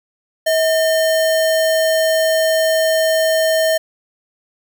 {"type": "tone with sample-and-hold", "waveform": "sine", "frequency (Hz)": 641, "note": "E5", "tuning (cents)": -49, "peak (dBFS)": -12, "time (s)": [0.46, 3.78], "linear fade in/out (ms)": 10, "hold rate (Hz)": 2450, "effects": []}